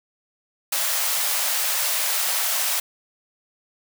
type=high-pass noise; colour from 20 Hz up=white; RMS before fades=-23 dBFS; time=0.72-2.8 s; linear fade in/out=5 ms; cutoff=540 Hz; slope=48 dB/octave; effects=none